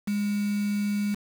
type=tone with quantisation; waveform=sine; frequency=205.2 Hz; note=G#3; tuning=21 cents flat; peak=-24 dBFS; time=0.07-1.15 s; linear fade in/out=10 ms; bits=6; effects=none